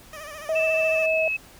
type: tone with vibrato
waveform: 15% pulse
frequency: 606 Hz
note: D#5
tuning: 46 cents flat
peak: -30 dBFS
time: 0.13-1.06 s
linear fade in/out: 2 ms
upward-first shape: sine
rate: 14 Hz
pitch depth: 83 cents each way
type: tone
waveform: sine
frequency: 638 Hz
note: D#5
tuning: 43 cents sharp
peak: -21 dBFS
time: 0.49-1.28 s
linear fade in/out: 2 ms
type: tone with pitch glide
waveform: sine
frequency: 2637 to 2581 Hz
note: E7 to E7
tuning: 0 to -37 cents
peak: -23 dBFS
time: 0.55-1.37 s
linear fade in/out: 10 ms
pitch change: -37 cents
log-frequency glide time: 0.86-1.23 s
effects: pink hiss -49 dBFS RMS until 1.59 s